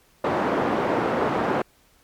pink band-pass noise, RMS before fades -23 dBFS, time 0.24-1.62 s, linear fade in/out 5 ms, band 270 to 1100 Hz, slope 12 dB/octave, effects pink hiss -59 dBFS RMS until 2.03 s + MP3 96 kbps

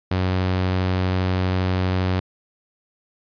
sawtooth tone, 92.5 Hz, F#2, in tune, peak -15 dBFS, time 0.11-2.2 s, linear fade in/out 5 ms, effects resampled to 11025 Hz

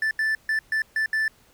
triangle tone bursts at uneven times, 1760 Hz, A6, in tune, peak -19 dBFS, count 6, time 0.02-0.11 / 0.19-0.35 / 0.49-0.59 / 0.72-0.82 / 0.96-1.06 / 1.13-1.28 s, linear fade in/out 2 ms, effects pink hiss -58 dBFS RMS until 1.53 s

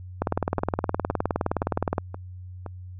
two click trains, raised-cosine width 1 ms, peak -9 / -21 dBFS, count 35 / 5, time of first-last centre 0.22-1.982 / 0.59-2.663 s, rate 19.3 / 1.93 Hz, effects added 91 Hz sine -37 dBFS peak until 2.99 s

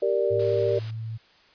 sine chord, G minor, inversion none, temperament equal, 392 / 466.2 / 587.3 Hz, G4 / Bb4 / D5, 0 / 0 / 0 cents, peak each -25 dBFS, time 0.02-0.79 s, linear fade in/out 5 ms
sine tone with pitch glide, 108.3 to 112.05 Hz, A2 to A2, -27 to +32 cents, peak -30 dBFS, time 0.3-1.18 s, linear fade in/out 20 ms, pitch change +59 cents, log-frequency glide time 0.58-1.02 s
white noise, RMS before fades -42 dBFS, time 0.39-0.91 s, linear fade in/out 5 ms
effects white hiss -57 dBFS RMS until 1.54 s + resampled to 11025 Hz

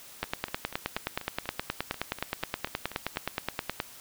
two click trains, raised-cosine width 0.3 ms, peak -12 / -23 dBFS, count 35 / 13, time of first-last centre 0.23-3.801 / 0.24-3.16 s, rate 9.52 / 4.11 Hz, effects white hiss -49 dBFS RMS until 4 s

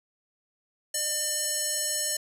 square tone with band-pass filter, 601 Hz, D5, 40 cents sharp, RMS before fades -29 dBFS, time 0.94-2.17 s, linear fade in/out 5 ms, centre 8400 Hz, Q 2, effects none

